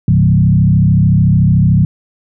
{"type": "tone with frequency modulation", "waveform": "sine", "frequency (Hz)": 138.59, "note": "C#3", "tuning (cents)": 0, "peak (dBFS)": -6, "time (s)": [0.08, 1.85], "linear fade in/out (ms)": 2, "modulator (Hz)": 33.6, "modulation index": 1.5, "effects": []}